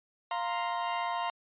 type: chord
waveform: 40% pulse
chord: F suspended fourth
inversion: none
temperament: equal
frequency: 698.5 / 932.3 / 1046.5 Hz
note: F5 / Bb5 / C6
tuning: 0 / 0 / 0 cents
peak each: -34 dBFS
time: 0.31-1.3 s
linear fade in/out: 2 ms
effects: resampled to 8000 Hz